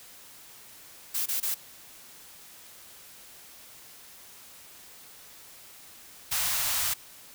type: noise bursts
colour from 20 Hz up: blue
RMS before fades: -29 dBFS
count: 3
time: 1.14-1.546 s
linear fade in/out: 10 ms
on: 120 ms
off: 23 ms
type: band-stop noise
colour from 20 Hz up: white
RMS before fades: -28 dBFS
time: 6.31-6.94 s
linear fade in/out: 10 ms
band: 140 to 690 Hz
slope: 24 dB/octave
effects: white hiss -50 dBFS RMS until 7.34 s

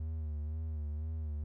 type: tone with vibrato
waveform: triangle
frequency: 77.1 Hz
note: D#2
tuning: 15 cents flat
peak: -33 dBFS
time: 0-1.44 s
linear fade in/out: 5 ms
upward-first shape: sine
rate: 2 Hz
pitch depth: 61 cents each way
effects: none

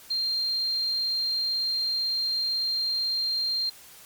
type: tone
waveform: sine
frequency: 4186 Hz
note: C8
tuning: in tune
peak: -24 dBFS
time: 0.1-3.7 s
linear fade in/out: 10 ms
effects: white hiss -49 dBFS RMS until 4.05 s + MP3 96 kbps

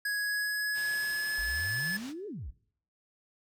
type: tone with pitch glide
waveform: square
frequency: 1666 to 1723.8 Hz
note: G#6 to A6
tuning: +5 to -36 cents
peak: -30 dBFS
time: 0.05-1.97 s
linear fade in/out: 5 ms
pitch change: +59 cents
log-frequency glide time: 0.17-1.63 s
type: low-pass noise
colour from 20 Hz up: white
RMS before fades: -48 dBFS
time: 0.73-2.14 s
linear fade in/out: 50 ms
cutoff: 5300 Hz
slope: 12 dB/octave
type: exponential two-way sweep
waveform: sine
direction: up then down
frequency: 46.25 to 440.3 to 46.25 Hz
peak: -37 dBFS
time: 1.38-2.51 s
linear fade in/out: 10 ms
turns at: 2.27 s
effects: noise-tail reverb RT60 0.6 s tail -21 dB re dry

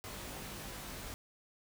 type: noise with comb filter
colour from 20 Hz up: pink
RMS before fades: -45 dBFS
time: 0.04-1.14 s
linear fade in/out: 0 ms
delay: 20 ms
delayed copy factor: +0.65
effects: none

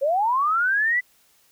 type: linear sweep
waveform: sine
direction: up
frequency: 523.3 to 2012 Hz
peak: -18 dBFS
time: 0.01-1.01 s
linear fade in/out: 20 ms
effects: white hiss -60 dBFS RMS until 1.51 s

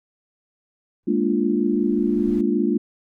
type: noise with exponential growth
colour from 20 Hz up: brown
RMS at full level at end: -36 dBFS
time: 1.03-2.41 s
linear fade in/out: 1 ms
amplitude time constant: 300 ms
type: chord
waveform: sine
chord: Bb dominant seventh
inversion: third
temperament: equal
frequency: 207.7 / 233.1 / 293.7 / 349.2 Hz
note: Ab3 / Bb3 / D4 / F4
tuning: 0 / 0 / 0 / 0 cents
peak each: -23 dBFS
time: 1.07-2.78 s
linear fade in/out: 10 ms
effects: none

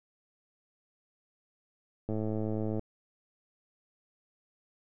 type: click train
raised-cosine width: 2 ms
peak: -21 dBFS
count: 77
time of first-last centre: 2.09-2.794 s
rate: 108 Hz
effects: none

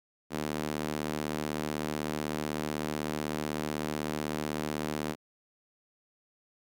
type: tone with high-pass filter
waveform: sawtooth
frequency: 76 Hz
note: D#2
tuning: 40 cents flat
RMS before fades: -34 dBFS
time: 0.3-5.16 s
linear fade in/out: 50 ms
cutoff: 240 Hz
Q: 1.1
effects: none

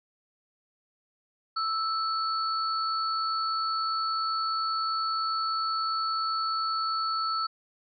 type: tone pair together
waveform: sine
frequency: 1318.5 / 4435 Hz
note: E6 / C#8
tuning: 0 / 0 cents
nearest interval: octave + major sixth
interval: 2100 cents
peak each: -27 / -33 dBFS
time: 1.56-7.47 s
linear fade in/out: 10 ms
effects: none

